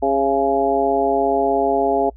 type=harmonic tone with a mistuned harmonic; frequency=136.8 Hz; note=C#3; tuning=23 cents flat; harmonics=2 / 3 / 4 / 5 / 6; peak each=-24 / -20 / -24 / -19 / -23 dBFS; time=0.02-2.1 s; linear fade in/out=10 ms; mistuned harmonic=6; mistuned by=+37 cents; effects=noise-tail reverb RT60 0.1 s tail -26 dB re dry + added 58 Hz sine -39 dBFS peak until 2.16 s